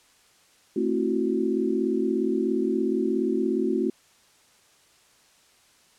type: chord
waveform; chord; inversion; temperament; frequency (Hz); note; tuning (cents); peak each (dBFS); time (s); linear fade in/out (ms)
sine; F# half-diminished seventh; first; just; 222 / 266.4 / 333 / 370; A3 / C4 / E4 / F#4; +16 / +31 / +18 / 0; -28 / -28 / -28 / -26; 0.76-3.9; 5
effects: white hiss -59 dBFS RMS until 5.98 s + low-pass 9000 Hz 12 dB/octave